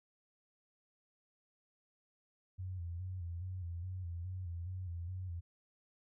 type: tone with vibrato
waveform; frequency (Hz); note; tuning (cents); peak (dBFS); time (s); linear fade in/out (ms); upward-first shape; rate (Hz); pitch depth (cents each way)
sine; 89; F2; +33; -39; 2.58-5.41; 20; square; 2.4; 69
effects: none